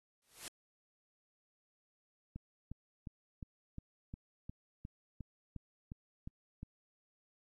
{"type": "noise with exponential growth", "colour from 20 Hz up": "white", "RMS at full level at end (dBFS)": -42, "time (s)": [0.22, 0.48], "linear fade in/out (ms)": 1, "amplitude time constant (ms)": 56}
{"type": "click train", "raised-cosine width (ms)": 5, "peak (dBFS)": -32, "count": 13, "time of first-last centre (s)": [2.36, 6.63], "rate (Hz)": 2.81}
{"effects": ["AAC 32 kbps"]}